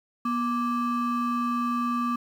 triangle ring-modulated tone, 707 Hz, F5, 21 cents sharp, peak -19 dBFS, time 0.25-2.16 s, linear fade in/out 5 ms, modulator 465 Hz, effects 9-bit

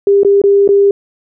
sine tone with dropouts, 400 Hz, G4, 35 cents sharp, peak -5 dBFS, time 0.07-0.91 s, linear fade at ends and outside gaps 2 ms, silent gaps 0.233-0.248 / 0.417-0.438 / 0.677-0.689 s, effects none

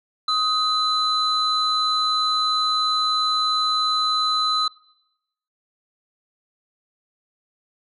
sine tone pair together, 1257 / 4020 Hz, D#6 / B7, +17 / +30 cents, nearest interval octave + minor sixth, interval 2013 cents, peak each -20 dBFS, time 0.28-4.68 s, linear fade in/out 5 ms, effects noise-tail reverb RT60 0.9 s tail -23 dB re dry + tanh soft clip ceiling -13 dBFS

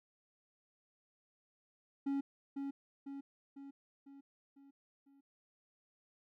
triangle tone with echo, 277.2 Hz, C#4, in tune, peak -31 dBFS, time 2.06-2.21 s, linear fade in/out 10 ms, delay 500 ms, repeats 6, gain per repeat -5 dB, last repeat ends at 5.21 s, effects none

